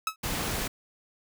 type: tone with exponential decay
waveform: sawtooth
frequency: 1292 Hz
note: E6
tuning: 35 cents flat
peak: -19 dBFS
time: 0.07-0.16 s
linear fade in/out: 2 ms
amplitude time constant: 19 ms
type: noise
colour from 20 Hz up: pink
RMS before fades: -31 dBFS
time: 0.23-0.68 s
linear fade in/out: 10 ms
effects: none

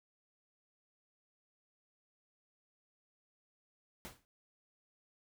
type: noise with exponential decay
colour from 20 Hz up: pink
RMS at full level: -44 dBFS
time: 4.05-4.25 s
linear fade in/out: 0 ms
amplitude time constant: 43 ms
effects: none

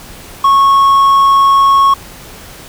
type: tone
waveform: triangle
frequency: 1100 Hz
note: C#6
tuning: 14 cents flat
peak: -3 dBFS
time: 0.44-1.94 s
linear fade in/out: 5 ms
effects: pink hiss -33 dBFS RMS until 2.68 s

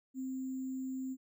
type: tone with sample-and-hold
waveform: sine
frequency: 261.6 Hz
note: C4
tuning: in tune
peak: -36 dBFS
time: 0.14-1.17 s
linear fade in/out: 50 ms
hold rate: 7350 Hz
effects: none

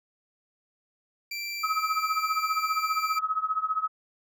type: tone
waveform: 25% pulse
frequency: 2349 Hz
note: D7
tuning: in tune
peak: -28 dBFS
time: 1.31-3.19 s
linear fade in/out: 5 ms
type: tone with tremolo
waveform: sine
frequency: 1278 Hz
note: D#6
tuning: 46 cents sharp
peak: -21 dBFS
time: 1.63-3.88 s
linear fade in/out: 10 ms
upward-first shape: triangle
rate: 15 Hz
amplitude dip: 95%
effects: none

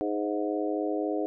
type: harmonic tone with a mistuned harmonic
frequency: 103.83 Hz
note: G#2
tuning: in tune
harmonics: 3 / 4 / 5 / 6 / 7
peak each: -30 / -32 / -34 / -36 / -37 dBFS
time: 0.01-1.26 s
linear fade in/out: 0 ms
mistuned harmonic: 6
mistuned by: +28 cents
effects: none

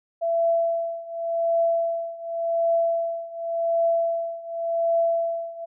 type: tone with tremolo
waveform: sine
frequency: 670 Hz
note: E5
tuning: 28 cents sharp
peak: -17 dBFS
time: 0.21-5.66 s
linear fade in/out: 20 ms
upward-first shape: triangle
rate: 0.89 Hz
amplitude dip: 90%
effects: none

